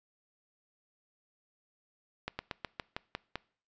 slowing click train, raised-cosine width 0.3 ms, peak -19 dBFS, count 8, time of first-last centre 2.28-3.356 s, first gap 110 ms, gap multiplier 1.11, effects noise-tail reverb RT60 0.5 s tail -23 dB re dry + resampled to 16000 Hz

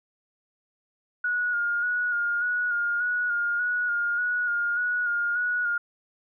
sine tone with vibrato, 1439 Hz, F#6, 49 cents flat, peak -23 dBFS, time 1.24-5.78 s, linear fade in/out 5 ms, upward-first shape square, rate 1.7 Hz, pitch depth 27 cents each way, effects none

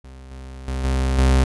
40% pulse tone with level steps, 65.41 Hz, C2, in tune, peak -37 / -33 / -22 / -17 / -12 dBFS, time 0.04-1.44 s, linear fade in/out 5 ms, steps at 0.31 / 0.68 / 0.84 / 1.18 s, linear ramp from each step 2 ms, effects resampled to 24000 Hz

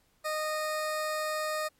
20% pulse tone, 617 Hz, D#5, 15 cents flat, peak -25 dBFS, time 0.24-1.69 s, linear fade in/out 20 ms, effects pink hiss -69 dBFS RMS until 1.79 s + MP3 64 kbps

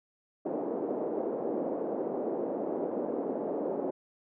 white band-pass noise, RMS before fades -33 dBFS, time 0.45-3.91 s, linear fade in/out 10 ms, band 250 to 570 Hz, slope 24 dB/octave, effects none

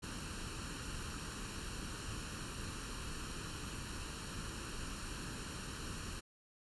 pink noise with comb filter, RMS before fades -44 dBFS, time 0.02-6.21 s, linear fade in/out 20 ms, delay 0.71 ms, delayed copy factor +0.65, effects resampled to 24000 Hz

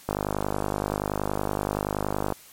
click train, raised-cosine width 1 ms, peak -11 dBFS, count 114, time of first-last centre 0.09-2.323 s, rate 50.6 Hz, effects white hiss -50 dBFS RMS until 2.52 s + MP3 64 kbps

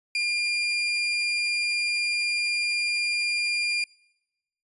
30% pulse tone, 2404 Hz, D7, 40 cents sharp, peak -21 dBFS, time 0.15-3.84 s, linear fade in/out 2 ms, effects noise-tail reverb RT60 1.0 s tail -26 dB re dry + resampled to 24000 Hz

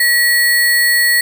sine tone with sample-and-hold, 1923 Hz, B6, 47 cents flat, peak -9 dBFS, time 0-1.21 s, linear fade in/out 5 ms, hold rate 6300 Hz, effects none

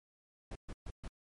brown noise bursts, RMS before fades -42 dBFS, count 4, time 0.51-1.08 s, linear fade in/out 5 ms, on 45 ms, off 130 ms, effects MP3 48 kbps

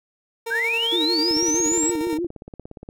30% pulse tone with tremolo, 459.8 Hz, A#4, 24 cents flat, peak -24 dBFS, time 0.46-2.18 s, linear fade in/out 10 ms, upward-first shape square, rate 11 Hz, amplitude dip 35%
sine linear sweep, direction up, 1490 to 7902 Hz, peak -20 dBFS, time 0.5-1.92 s, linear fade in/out 20 ms
sine tone with vibrato, 327.1 Hz, E4, 13 cents flat, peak -22 dBFS, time 0.92-2.27 s, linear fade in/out 10 ms, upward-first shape triangle, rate 6.3 Hz, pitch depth 170 cents each way
click train, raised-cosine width 2 ms, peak -24 dBFS, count 28, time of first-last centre 1.31-2.889 s, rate 17.1 Hz
effects none

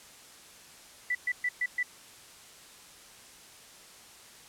sine tone bursts, 1975.5 Hz, B6, in tune, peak -26 dBFS, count 5, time 1.1-1.83 s, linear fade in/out 5 ms, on 50 ms, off 120 ms, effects white hiss -52 dBFS RMS until 4.48 s + low-pass 10000 Hz 12 dB/octave

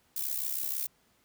violet noise with amplitude modulation, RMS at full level -30 dBFS, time 0.16-0.87 s, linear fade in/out 5 ms, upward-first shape sine, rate 66.3 Hz, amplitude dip 75%, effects pink hiss -68 dBFS RMS until 1.24 s + high-pass 60 Hz 12 dB/octave

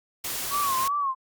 white noise, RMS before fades -31 dBFS, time 0.24-0.88 s, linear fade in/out 5 ms
sine tone with vibrato, 1102 Hz, C#6, 11 cents flat, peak -23 dBFS, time 0.5-1.15 s, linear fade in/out 50 ms, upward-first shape sine, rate 2.7 Hz, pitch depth 100 cents each way
effects Opus 48 kbps

